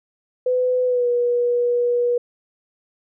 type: tone with pitch glide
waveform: sine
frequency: 503 to 483.6 Hz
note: B4 to B4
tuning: +32 to -36 cents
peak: -16 dBFS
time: 0.46-2.18 s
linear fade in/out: 5 ms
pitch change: -68 cents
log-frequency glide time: 0.85-1.08 s
effects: none